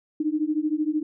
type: beating tone pair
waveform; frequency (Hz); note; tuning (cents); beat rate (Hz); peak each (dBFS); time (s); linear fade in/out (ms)
sine; 300 / 313; D4 / D#4; +37 / +10; 13; -25; 0.2-1.03; 5
effects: none